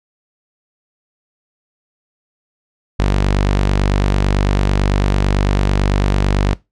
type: tone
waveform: sawtooth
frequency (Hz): 49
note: G1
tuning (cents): 0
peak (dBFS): -8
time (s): 2.99-6.54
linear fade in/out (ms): 10
effects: noise-tail reverb RT60 0.2 s tail -20 dB re dry + low-pass 6000 Hz 12 dB/octave